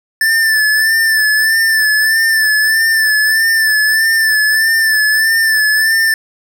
square tone with vibrato, 1760 Hz, A6, in tune, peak -10 dBFS, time 0.21-6.14 s, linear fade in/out 2 ms, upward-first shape sine, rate 1.6 Hz, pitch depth 41 cents each way, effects none

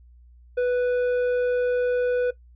sine tone with tanh clipping, 493.9 Hz, B4, in tune, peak -21 dBFS, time 0.57-2.31 s, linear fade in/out 10 ms, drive 8 dB, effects noise-tail reverb RT60 0.1 s tail -17 dB re dry + added 60 Hz sine -48 dBFS peak until 2.55 s

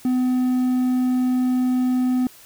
triangle tone, 252.8 Hz, B3, 41 cents sharp, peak -15 dBFS, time 0.05-2.27 s, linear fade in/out 2 ms, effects white hiss -47 dBFS RMS until 2.45 s

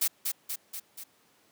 blue noise with echo, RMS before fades -26 dBFS, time 0.01-0.08 s, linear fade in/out 10 ms, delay 240 ms, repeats 4, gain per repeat -4 dB, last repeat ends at 1.04 s, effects pink hiss -64 dBFS RMS until 1.51 s + high-pass 200 Hz 12 dB/octave

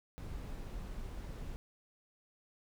brown noise, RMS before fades -43 dBFS, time 0.18-1.56 s, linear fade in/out 0 ms, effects none

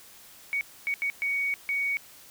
sine tone bursts at uneven times, 2239 Hz, C#7, 17 cents sharp, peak -25 dBFS, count 5, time 0.53-0.61 / 0.87-0.94 / 1.02-1.1 / 1.22-1.54 / 1.69-1.97 s, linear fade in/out 0 ms, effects white hiss -51 dBFS RMS until 2.3 s

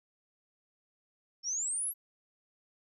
sine exponential sweep, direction up, 5360 to 11840 Hz, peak -31 dBFS, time 1.43-1.94 s, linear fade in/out 50 ms, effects none

